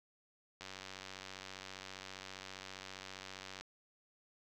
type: click train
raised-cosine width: 0.2 ms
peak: -29 dBFS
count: 286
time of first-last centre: 0.61-3.61 s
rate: 95 Hz
effects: none